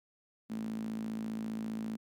sawtooth tone with high-pass filter, 55 Hz, A1, in tune, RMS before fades -38 dBFS, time 0.49-1.97 s, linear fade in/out 20 ms, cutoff 220 Hz, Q 9, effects none

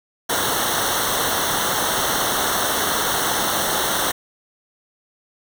pink noise with comb filter, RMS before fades -21 dBFS, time 0.29-4.12 s, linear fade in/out 10 ms, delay 0.41 ms, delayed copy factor -0.9, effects none

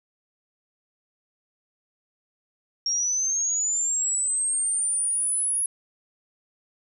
sine linear sweep, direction up, 5550 to 10548 Hz, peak -22 dBFS, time 2.86-5.66 s, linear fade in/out 2 ms, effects none

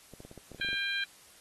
clicks, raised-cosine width 2 ms, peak -34 dBFS, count 11, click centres 0.137 / 0.204 / 0.25 / 0.314 / 0.377 / 0.517 / 0.547 / 0.599 / 0.648 / 0.688 / 0.73 s
harmonic tone, 798 Hz, G5, 31 cents sharp, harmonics 2 / 3 / 4 / 5, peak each -33 / -36 / -37 / -38 dBFS, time 0.61-1.04 s, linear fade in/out 2 ms
effects white hiss -57 dBFS RMS until 1.4 s + AAC 32 kbps

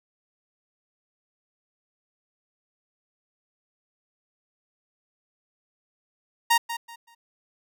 sawtooth tone with echo, 932.3 Hz, A#5, in tune, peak -13 dBFS, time 6.5-6.58 s, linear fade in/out 10 ms, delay 190 ms, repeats 3, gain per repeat -12 dB, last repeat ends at 7.15 s, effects none

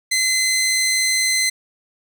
15% pulse tone, 2051 Hz, C7, 35 cents flat, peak -10 dBFS, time 0.11-1.5 s, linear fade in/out 10 ms, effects none

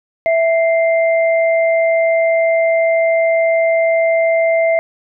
sine tone pair together, 659.3 / 2093 Hz, E5 / C7, 0 / 0 cents, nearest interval octave + minor sixth, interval 2000 cents, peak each -11 / -20 dBFS, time 0.26-4.79 s, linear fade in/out 0 ms, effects none

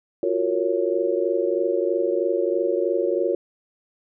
sine chord, Gb major seventh, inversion third, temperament just, 346.9 / 370 / 462.5 / 555 Hz, F4 / Gb4 / Bb4 / Db5, -12 / 0 / -14 / +2 cents, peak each -25 dBFS, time 0.23-3.35 s, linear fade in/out 2 ms, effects none

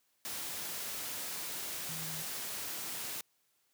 sine tone in noise, 159.3 Hz, D#3, 41 cents sharp, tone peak -45 dBFS, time 1.89-2.22 s, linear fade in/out 0 ms, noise white, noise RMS -40 dBFS, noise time 0.25-3.21 s, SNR -8 dB, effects white hiss -75 dBFS RMS until 3.73 s + high-pass 100 Hz 12 dB/octave

